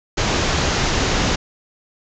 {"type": "low-pass noise", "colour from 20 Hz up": "pink", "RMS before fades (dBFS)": -19, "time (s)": [0.17, 1.36], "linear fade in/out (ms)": 10, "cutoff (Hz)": 7100, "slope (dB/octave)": 96, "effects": []}